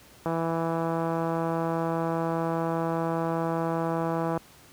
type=click train; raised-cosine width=1 ms; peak=-15 dBFS; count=680; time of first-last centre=0.26-4.375 s; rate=165 Hz; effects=pink hiss -53 dBFS RMS until 4.72 s + high-pass 60 Hz 12 dB/octave